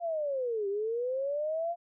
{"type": "linear two-way sweep", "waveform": "sine", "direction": "down then up", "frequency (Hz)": [698.5, 390, 698.5], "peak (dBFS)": -29, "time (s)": [0, 1.76], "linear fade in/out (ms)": 50, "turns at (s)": 0.68, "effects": []}